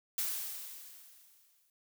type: noise with exponential decay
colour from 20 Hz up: blue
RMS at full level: -33 dBFS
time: 0.18-1.7 s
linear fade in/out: 1 ms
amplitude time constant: 330 ms
effects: none